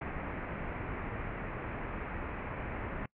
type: low-pass noise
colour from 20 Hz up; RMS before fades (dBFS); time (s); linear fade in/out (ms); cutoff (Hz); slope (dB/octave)
pink; -39; 0.01-3.06; 5; 2400; 48
effects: noise-tail reverb RT60 0.1 s tail -24 dB re dry